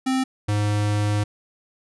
square tone pair in turn, 261.6 / 104.15 Hz, C4 / G#2, 0 / +5 cents, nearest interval octave + major third, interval 1595 cents, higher first, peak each -20 dBFS, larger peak neither, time 0.06-0.24 / 0.48-1.24 s, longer second, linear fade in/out 10 ms, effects resampled to 24000 Hz

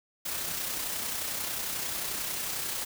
white noise with amplitude modulation, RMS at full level -32 dBFS, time 0.25-2.85 s, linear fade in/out 10 ms, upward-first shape sine, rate 31.2 Hz, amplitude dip 35%, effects none

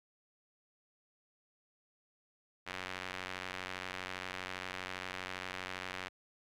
sawtooth tone with band-pass filter, 92.5 Hz, F#2, in tune, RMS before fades -43 dBFS, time 2.66-6.09 s, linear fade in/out 20 ms, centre 2200 Hz, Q 1.1, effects none

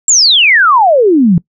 sine exponential sweep, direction down, 7660 to 160 Hz, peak -4 dBFS, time 0.08-1.38 s, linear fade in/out 2 ms, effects noise-tail reverb RT60 0.1 s tail -22 dB re dry

